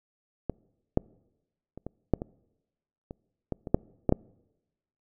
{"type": "clicks", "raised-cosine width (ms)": 2, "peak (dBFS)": [-15, -8, -28, -23, -8, -20, -25, -17, -22, -6, -9, -7], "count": 12, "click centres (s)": [0.497, 0.974, 1.776, 1.866, 2.137, 2.219, 3.109, 3.523, 3.672, 3.745, 4.093, 4.124], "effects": ["noise-tail reverb RT60 1.0 s tail -26 dB re dry"]}